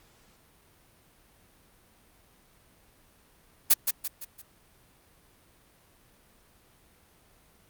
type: noise with echo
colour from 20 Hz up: blue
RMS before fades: -17 dBFS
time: 3.7-3.74 s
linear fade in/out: 10 ms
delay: 170 ms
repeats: 4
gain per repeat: -7 dB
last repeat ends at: 4.42 s
effects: pink hiss -61 dBFS RMS until 7.69 s + Opus 48 kbps